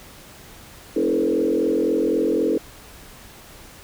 sine tone with frequency modulation, 380 Hz, F#4, 46 cents sharp, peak -17 dBFS, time 0.96-2.58 s, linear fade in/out 5 ms, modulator 43.9 Hz, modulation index 2.6, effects pink hiss -44 dBFS RMS until 3.83 s

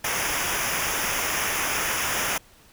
pink noise with comb filter, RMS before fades -26 dBFS, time 0.04-2.38 s, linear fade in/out 5 ms, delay 0.24 ms, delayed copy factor -0.8, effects pink hiss -54 dBFS RMS until 2.72 s

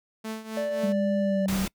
sawtooth tone with tremolo, 220 Hz, A3, in tune, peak -26 dBFS, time 0.24-0.93 s, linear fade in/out 10 ms, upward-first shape triangle, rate 3.8 Hz, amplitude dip 80%
triangle tone, 586 Hz, D5, 4 cents flat, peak -24 dBFS, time 0.57-1.46 s, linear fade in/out 2 ms
sine tone with pitch glide, 202.7 to 192.21 Hz, G#3 to G3, -42 to -34 cents, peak -24 dBFS, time 0.83-1.66 s, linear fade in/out 10 ms, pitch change -92 cents, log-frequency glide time 1.19-1.44 s
pink noise, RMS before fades -32 dBFS, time 1.48-1.68 s, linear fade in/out 5 ms
effects noise-tail reverb RT60 0.1 s tail -25 dB re dry

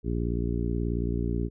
harmonic tone, 58.5 Hz, A#1, 7 cents sharp, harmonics 1 / 2 / 3 / 4 / 5 / 6 / 7, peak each -29 / -32 / -34 / -35 / -36 / -37 / -37 dBFS, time 0.03-1.5 s, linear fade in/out 50 ms, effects none

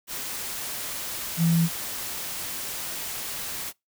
sine tone in noise, 166.8 Hz, E3, 21 cents sharp, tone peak -18 dBFS, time 1.37-1.69 s, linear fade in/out 50 ms, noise white, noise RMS -33 dBFS, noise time 0.07-3.73 s, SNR +12 dB, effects noise-tail reverb RT60 0.2 s tail -25 dB re dry

